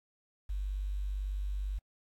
sine tone with quantisation, 49 Hz, G1, in tune, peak -32 dBFS, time 0.49-1.79 s, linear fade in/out 10 ms, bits 10, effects AAC 64 kbps

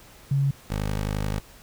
sine / 15% pulse tone pair in turn, 138.59 / 51.49 Hz, C#3 / G#1, 0 / -14 cents, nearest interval octave + perfect fourth, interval 1714 cents, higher first, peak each -19 dBFS, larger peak neither, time 0.31-0.51 / 0.7-1.4 s, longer second, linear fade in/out 5 ms, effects pink hiss -50 dBFS RMS until 1.62 s

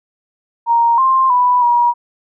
sine tone with pitch steps, 934 / 1053 / 988 / 958 Hz, A#5 / C6 / B5 / A#5, +3 / +11 / 0 / +47 cents, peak -9 dBFS, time 0.66-1.94 s, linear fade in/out 50 ms, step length 320 ms, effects none

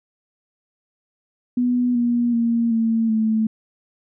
sine tone with pitch steps, 246.1 / 239.2 / 232.6 / 226.1 / 219.8 Hz, B3 / A#3 / A#3 / A3 / A3, -6 / +45 / -4 / +47 / -2 cents, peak -16 dBFS, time 1.57-3.47 s, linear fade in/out 5 ms, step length 380 ms, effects none

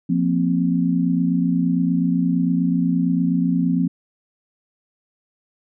sine chord, F suspended fourth, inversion none, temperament equal, 174.61 / 233.1 / 261.6 Hz, F3 / Bb3 / C4, 0 / 0 / 0 cents, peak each -19 / -24 / -20 dBFS, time 0.09-3.88 s, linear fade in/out 10 ms, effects none

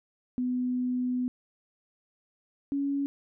sine tone pair in turn, 250 / 280.1 Hz, B3 / C#4, +21 / +18 cents, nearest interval major second, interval 197 cents, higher second, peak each -26 dBFS, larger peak neither, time 0.38-1.28 / 2.72-3.06 s, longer first, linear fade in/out 0 ms, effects none

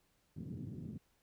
pink band-pass noise, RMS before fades -45 dBFS, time 0.36-0.98 s, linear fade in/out 10 ms, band 100 to 280 Hz, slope 24 dB/octave, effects pink hiss -75 dBFS RMS until 1.22 s

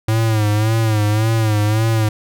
square tone with vibrato, 108.7 Hz, A2, 21 cents flat, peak -14 dBFS, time 0.08-2.09 s, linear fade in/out 5 ms, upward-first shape sine, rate 1.8 Hz, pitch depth 71 cents each way, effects none

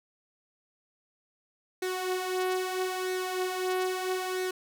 sawtooth tone with flanger, 370 Hz, F#4, in tune, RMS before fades -31 dBFS, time 1.82-4.51 s, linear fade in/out 5 ms, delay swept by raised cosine 0.49 to 5.49 ms, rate 0.77 Hz, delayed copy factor +0.55, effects none

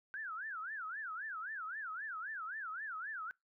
sine tone with vibrato, 1500 Hz, F#6, 23 cents sharp, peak -40 dBFS, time 0.14-3.31 s, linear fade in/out 0 ms, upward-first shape sine, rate 3.8 Hz, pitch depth 300 cents each way, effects noise-tail reverb RT60 0.2 s tail -25 dB re dry

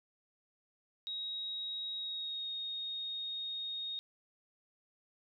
sine tone with pitch glide, 3798 to 3722 Hz, A#7 to A#7, +32 to -3 cents, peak -37 dBFS, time 1.07-3.99 s, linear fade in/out 0 ms, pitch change -35 cents, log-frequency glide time 1.96-2.49 s, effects none

